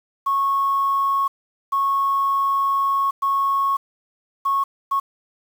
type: tone bursts at uneven times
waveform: sine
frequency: 1100 Hz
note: C#6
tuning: 14 cents flat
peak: -16 dBFS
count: 5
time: 0.26-1.28 / 1.72-3.11 / 3.22-3.77 / 4.45-4.64 / 4.91-5 s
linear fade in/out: 10 ms
effects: tanh soft clip ceiling -12 dBFS + 7-bit